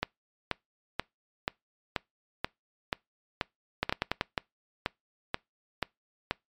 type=two click trains; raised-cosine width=0.3 ms; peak=-10 / -11 dBFS; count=5 / 14; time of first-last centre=3.83-4.211 / 0.03-6.31 s; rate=10.5 / 2.07 Hz; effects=noise-tail reverb RT60 0.2 s tail -25 dB re dry + MP3 96 kbps